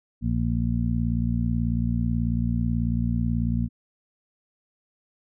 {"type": "harmonic tone", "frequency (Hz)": 58.27, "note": "A#1", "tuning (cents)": 0, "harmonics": [1, 2, 3, 4], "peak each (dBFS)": [-27, -26, -29, -27], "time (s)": [0.21, 3.69], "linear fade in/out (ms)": 50, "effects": []}